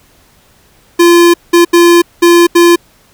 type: tone bursts at uneven times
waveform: square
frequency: 344.1 Hz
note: F4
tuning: 26 cents flat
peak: -3 dBFS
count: 5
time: 0.99-1.34 / 1.53-1.65 / 1.73-2.02 / 2.22-2.47 / 2.55-2.76 s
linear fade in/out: 10 ms
effects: pink hiss -47 dBFS RMS until 3.13 s